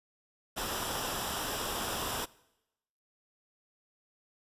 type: noise with comb filter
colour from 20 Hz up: pink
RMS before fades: -35 dBFS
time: 0.56-2.26 s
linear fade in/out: 20 ms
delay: 0.46 ms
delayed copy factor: -0.6
effects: noise-tail reverb RT60 0.9 s tail -22 dB re dry + resampled to 32000 Hz